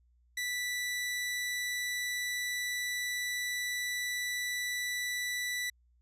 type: tone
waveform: sawtooth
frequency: 1971 Hz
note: B6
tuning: 4 cents flat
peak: -29 dBFS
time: 0.37-5.7 s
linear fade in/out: 5 ms
effects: added 60 Hz sine -64 dBFS peak until 6.01 s + resampled to 32000 Hz